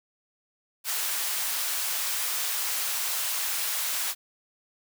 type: high-pass noise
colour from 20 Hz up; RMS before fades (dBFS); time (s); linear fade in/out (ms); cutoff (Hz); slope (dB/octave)
white; -29; 0.84-4.15; 50; 820; 12
effects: none